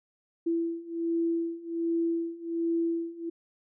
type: beating tone pair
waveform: sine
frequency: 333.4 / 334.7 Hz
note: E4 / E4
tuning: +20 / +26 cents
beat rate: 1.3 Hz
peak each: -31 / -29 dBFS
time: 0.46-3.3 s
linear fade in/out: 10 ms
effects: none